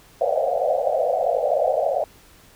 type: band-pass noise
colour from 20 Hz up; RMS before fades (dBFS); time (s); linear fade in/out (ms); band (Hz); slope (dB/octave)
white; -21; 0.21-2.04; 2; 490 to 740; 96
effects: pink hiss -51 dBFS RMS until 2.55 s